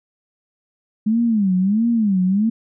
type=tone with vibrato; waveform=sine; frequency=207.7 Hz; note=G#3; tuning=in tune; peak=-14 dBFS; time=1.06-2.5 s; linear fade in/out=10 ms; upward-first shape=sine; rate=1.5 Hz; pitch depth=220 cents each way; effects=none